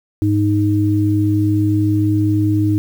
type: tone pair together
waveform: sine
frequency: 103.75 / 310.9 Hz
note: G#2 / D#4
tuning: -1 / -1 cents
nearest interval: octave + perfect fifth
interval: 1900 cents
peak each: -15 dBFS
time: 0.22-2.78 s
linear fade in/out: 0 ms
effects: 7-bit